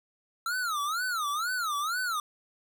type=tone with vibrato; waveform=square; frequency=1318.5 Hz; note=E6; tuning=in tune; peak=-29 dBFS; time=0.46-2.2 s; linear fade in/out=2 ms; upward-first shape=sine; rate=2.1 Hz; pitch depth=240 cents each way; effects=none